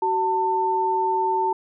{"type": "tone pair together", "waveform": "sine", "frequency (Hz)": [377.3, 895], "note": ["F#4", "A5"], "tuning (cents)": [34, 29], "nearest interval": "octave + minor third", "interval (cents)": 1495, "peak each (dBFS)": [-25, -20], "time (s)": [0.02, 1.53], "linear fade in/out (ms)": 5, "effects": []}